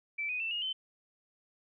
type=tone with pitch steps; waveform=sine; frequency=2324 / 2491 / 2670 / 2861 / 3067 Hz; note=D7 / D#7 / E7 / F7 / G7; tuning=-19 / +1 / +22 / +41 / -38 cents; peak=-32 dBFS; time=0.18-0.73 s; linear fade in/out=10 ms; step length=110 ms; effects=none